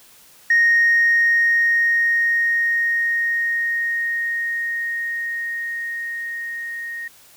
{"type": "tone with level ramp", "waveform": "sine", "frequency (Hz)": 1862, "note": "A#6", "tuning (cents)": -2, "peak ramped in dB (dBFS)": [-10, -27], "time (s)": [0.5, 7.08], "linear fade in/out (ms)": 5, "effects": ["tanh soft clip ceiling -9 dBFS", "white hiss -49 dBFS RMS until 7.36 s"]}